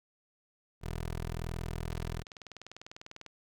15% pulse tone, 41.2 Hz, E1, in tune, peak -29 dBFS, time 0.81-2.24 s, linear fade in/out 50 ms
click train, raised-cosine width 0.2 ms, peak -28 dBFS, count 28, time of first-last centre 1.92-3.263 s, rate 20.1 Hz
effects none

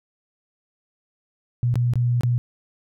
sine tone with dropouts, 121.3 Hz, B2, 31 cents flat, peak -17 dBFS, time 1.63-2.38 s, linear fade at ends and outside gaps 0 ms, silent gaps 1.741-1.756 / 1.936-1.956 / 2.209-2.234 s, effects none

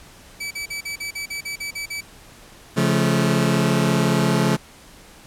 sawtooth tone bursts, 2300 Hz, D7, 37 cents flat, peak -23 dBFS, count 11, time 0.4-2.01 s, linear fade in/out 10 ms, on 110 ms, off 40 ms
sawtooth chord, Db augmented, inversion none, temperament just, 138.59 / 173.24 / 216.5 Hz, Db3 / F3 / A3, 0 / -14 / -28 cents, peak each -17 dBFS, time 2.76-4.57 s, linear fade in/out 20 ms
effects pink hiss -46 dBFS RMS until 5.26 s + low-pass 12000 Hz 12 dB/octave

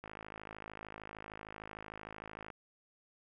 click train, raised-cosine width 0.5 ms, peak -30 dBFS, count 132, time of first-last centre 0.04-2.502 s, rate 53.2 Hz, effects none

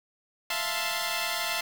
10% pulse chord, F major seventh, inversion third, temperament equal with one note detuned, 659.3 / 698.5 / 880 / 1042.3 Hz, E5 / F5 / A5 / C6, 0 / 0 / 0 / -7 cents, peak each -25 dBFS, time 0.5-1.61 s, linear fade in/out 5 ms, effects 7-bit

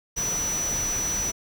sine tone in noise, 5920 Hz, F#8, in tune, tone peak -25 dBFS, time 0.16-1.32 s, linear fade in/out 20 ms, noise pink, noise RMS -33 dBFS, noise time 0.16-1.32 s, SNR +5 dB, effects none

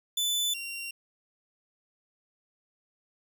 sawtooth tone pair in turn, 3500 / 2758 Hz, A7 / F7, -10 / -22 cents, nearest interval major third, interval 412 cents, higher first, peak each -23 / -32 dBFS, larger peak first, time 0.17-0.54 / 0.54-0.91 s, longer neither, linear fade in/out 5 ms, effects none

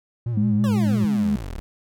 triangle tone with vibrato, 112.2 Hz, A2, 34 cents sharp, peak -20 dBFS, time 0.26-1.05 s, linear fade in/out 5 ms, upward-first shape sine, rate 6 Hz, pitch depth 120 cents each way
sine tone, 208.2 Hz, G#3, 5 cents sharp, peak -18 dBFS, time 0.37-1.36 s, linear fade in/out 5 ms
25% pulse exponential sweep, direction down, 587.3 to 31.6 Hz, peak -26 dBFS, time 0.64-1.6 s, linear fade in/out 0 ms
effects none

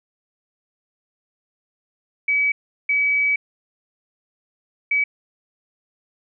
sine tone bursts at uneven times, 2281 Hz, C#7, 49 cents sharp, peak -16 dBFS, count 3, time 2.28-2.52 / 2.89-3.36 / 4.91-5.04 s, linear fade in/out 5 ms, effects none

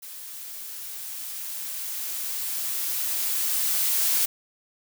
blue noise with level ramp, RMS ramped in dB -40 to -22 dBFS, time 0.02-4.26 s, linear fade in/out 10 ms, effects none

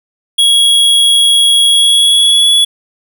square tone with pitch glide, 3322 to 3386 Hz, G#7 to G#7, 0 to +33 cents, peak -6 dBFS, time 0.38-2.65 s, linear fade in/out 10 ms, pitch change +33 cents, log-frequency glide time 1.69-2.49 s, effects none

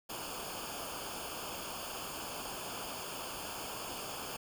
pink noise with comb filter, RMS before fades -42 dBFS, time 0.09-4.37 s, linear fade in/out 10 ms, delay 0.51 ms, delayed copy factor -0.8, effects none

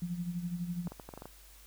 sine tone with tremolo, 174.61 Hz, F3, in tune, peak -31 dBFS, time 0.02-0.88 s, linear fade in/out 2 ms, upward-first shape sine, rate 12 Hz, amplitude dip 65%
clicks, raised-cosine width 1 ms, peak -30 dBFS, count 8, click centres 0.872 / 0.92 / 0.998 / 1.09 / 1.138 / 1.176 / 1.221 / 1.256 s
effects added 50 Hz sine -56 dBFS peak until 1.66 s + white hiss -58 dBFS RMS until 1.66 s

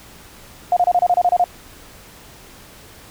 sine tone bursts, 712 Hz, F5, 33 cents sharp, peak -11 dBFS, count 10, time 0.72-1.441 s, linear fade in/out 2 ms, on 46 ms, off 29 ms, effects pink hiss -43 dBFS RMS until 3.1 s

